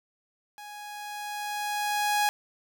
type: tone with level ramp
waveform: sawtooth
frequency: 830.6 Hz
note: G#5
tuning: in tune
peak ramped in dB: -38 to -18 dBFS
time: 0.58-2.29 s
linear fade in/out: 0 ms
effects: none